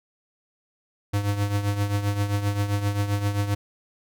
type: tone with tremolo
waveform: square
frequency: 101.7 Hz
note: G#2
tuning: 36 cents flat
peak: -20 dBFS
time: 1.13-3.55 s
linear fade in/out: 10 ms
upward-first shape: triangle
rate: 7.6 Hz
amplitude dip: 70%
effects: none